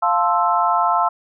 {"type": "chord", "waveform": "sine", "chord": "F major seventh", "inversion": "none", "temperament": "equal", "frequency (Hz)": [698.5, 880, 1046.5, 1318.5], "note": ["F5", "A5", "C6", "E6"], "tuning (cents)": [0, 0, 0, 0], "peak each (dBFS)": -20, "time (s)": [0.02, 1.09], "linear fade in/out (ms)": 10, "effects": []}